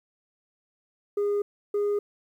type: tone pair in turn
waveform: sine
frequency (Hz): 408.9 / 410.5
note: G#4 / G#4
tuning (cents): -27 / -20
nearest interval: unison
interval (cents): 7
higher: second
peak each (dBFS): -20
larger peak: neither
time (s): 1.17-1.42 / 1.74-1.99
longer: neither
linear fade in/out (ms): 5
effects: tanh soft clip ceiling -22 dBFS + 10-bit